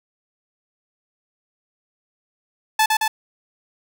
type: tone with echo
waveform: sawtooth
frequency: 871 Hz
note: A5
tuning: 18 cents flat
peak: -10 dBFS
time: 2.79-2.86 s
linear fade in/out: 5 ms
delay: 110 ms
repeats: 2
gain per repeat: -2 dB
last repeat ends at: 3.08 s
effects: none